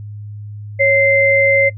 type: tone pair together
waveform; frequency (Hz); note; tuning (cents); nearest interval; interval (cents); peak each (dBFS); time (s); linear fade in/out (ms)
sine; 550 / 2081; C#5 / C7; -14 / -10; octave + major seventh; 2304; -12; 0.79-1.7; 20
effects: noise-tail reverb RT60 0.1 s tail -22 dB re dry + added 104 Hz sine -27 dBFS peak until 1.77 s